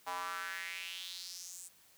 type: tone with high-pass filter sweep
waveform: square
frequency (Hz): 89.8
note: F2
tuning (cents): +49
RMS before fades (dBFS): -43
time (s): 0.06-1.69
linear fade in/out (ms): 20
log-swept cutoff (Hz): 870 to 8500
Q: 3.7
effects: white hiss -64 dBFS RMS until 1.97 s